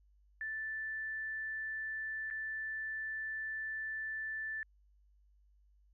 sine tone with dropouts, 1760 Hz, A6, in tune, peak -37 dBFS, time 0.41-4.63 s, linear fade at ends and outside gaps 1 ms, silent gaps 2.302-2.309 s, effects added 50 Hz sine -64 dBFS peak until 5.93 s

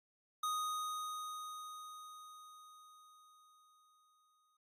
square tone with exponential decay, 1244.5 Hz, D#6, in tune, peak -35 dBFS, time 0.43-4.57 s, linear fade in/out 5 ms, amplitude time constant 900 ms, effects AAC 48 kbps

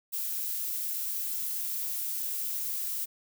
violet noise, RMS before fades -33 dBFS, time 0.12-3.06 s, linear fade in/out 20 ms, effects none

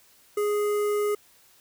square tone with notch filter, 415.3 Hz, G#4, in tune, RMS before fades -25 dBFS, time 0.37-1.15 s, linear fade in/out 5 ms, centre 4000 Hz, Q 0.51, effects white hiss -58 dBFS RMS until 1.6 s

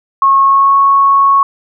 sine tone with pitch glide, 1091 to 1104.3 Hz, C#6 to C#6, -28 to -7 cents, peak -5 dBFS, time 0.22-1.43 s, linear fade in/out 2 ms, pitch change +21 cents, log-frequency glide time 0.4-0.76 s, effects none

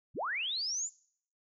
sine linear sweep, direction up, 46.25 to 7330 Hz, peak -32 dBFS, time 0.14-0.9 s, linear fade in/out 50 ms, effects noise-tail reverb RT60 0.6 s tail -22 dB re dry

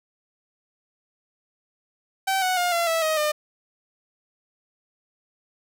sawtooth tone with pitch steps, 770 / 739.5 / 710.2 / 682 / 655 / 629.1 / 604.1 Hz, G5 / F#5 / F5 / F5 / E5 / D#5 / D5, -31 / -1 / +29 / -41 / -11 / +19 / +49 cents, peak -17 dBFS, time 2.27-3.32 s, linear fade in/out 10 ms, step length 150 ms, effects none

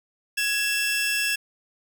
sawtooth tone pair together, 1670 / 2679 Hz, G#6 / E7, +9 / +27 cents, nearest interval minor sixth, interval 818 cents, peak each -23 / -21 dBFS, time 0.37-1.36 s, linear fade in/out 10 ms, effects none

